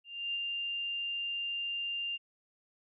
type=tone with ADSR envelope; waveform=sine; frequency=2794 Hz; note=F7; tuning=in tune; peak=-31 dBFS; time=0.04-2.18 s; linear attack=300 ms; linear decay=32 ms; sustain=-2 dB; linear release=29 ms; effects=none